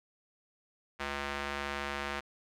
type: tone with band-pass filter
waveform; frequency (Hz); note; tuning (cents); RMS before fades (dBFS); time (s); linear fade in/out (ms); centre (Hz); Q
square; 70.7; C#2; +35; -37; 0.99-2.21; 20; 1800; 0.92
effects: none